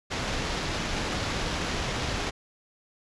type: noise with sample-and-hold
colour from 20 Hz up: pink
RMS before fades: -30 dBFS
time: 0.1-2.31 s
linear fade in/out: 20 ms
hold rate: 8820 Hz
effects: resampled to 22050 Hz